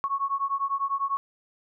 sine beating tone pair, 1100 / 1110 Hz, C#6 / C#6, -14 / +2 cents, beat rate 10 Hz, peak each -28 dBFS, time 0.04-1.17 s, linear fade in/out 0 ms, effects none

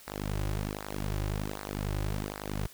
sawtooth tone with flanger, 50.9 Hz, G#1, 34 cents flat, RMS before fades -34 dBFS, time 0.07-2.67 s, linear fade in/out 5 ms, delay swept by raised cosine 0.31 to 4.51 ms, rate 1.3 Hz, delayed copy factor -0.9, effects white hiss -53 dBFS RMS until 2.73 s

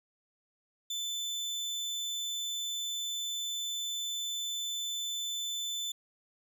30% pulse tone, 3520 Hz, A7, in tune, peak -31 dBFS, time 0.9-5.92 s, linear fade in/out 5 ms, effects none

